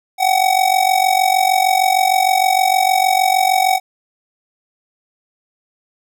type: tone with amplitude modulation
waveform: square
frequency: 754 Hz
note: F#5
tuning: 32 cents sharp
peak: -9 dBFS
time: 0.18-3.8 s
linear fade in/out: 50 ms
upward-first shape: sine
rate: 46.5 Hz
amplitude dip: 80%
effects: none